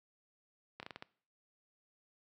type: slowing click train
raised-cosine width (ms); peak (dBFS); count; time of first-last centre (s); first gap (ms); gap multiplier
0.3; -28; 6; 0.8-1.024; 29; 1.22
effects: noise-tail reverb RT60 0.5 s tail -21 dB re dry + high-pass 100 Hz 12 dB/octave